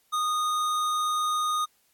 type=tone with hard clipping; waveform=sine; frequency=1234 Hz; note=D#6; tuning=15 cents flat; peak=-26 dBFS; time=0.12-1.66 s; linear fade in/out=20 ms; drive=16 dB; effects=white hiss -67 dBFS RMS until 1.93 s + AAC 64 kbps